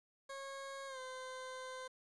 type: tone with pitch glide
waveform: 20% pulse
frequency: 546 to 515.4 Hz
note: C#5 to C5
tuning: -26 to -26 cents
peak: -40 dBFS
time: 0.29-1.88 s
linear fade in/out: 10 ms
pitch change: -100 cents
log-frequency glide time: 0.87-0.99 s
effects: resampled to 22050 Hz + 11-bit